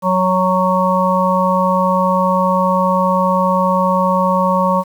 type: harmonic tone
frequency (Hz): 185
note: F#3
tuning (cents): 0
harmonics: 1 / 3 / 5 / 6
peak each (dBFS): -17 / -17 / -17 / -17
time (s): 0.02-4.84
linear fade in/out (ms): 50
effects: 7-bit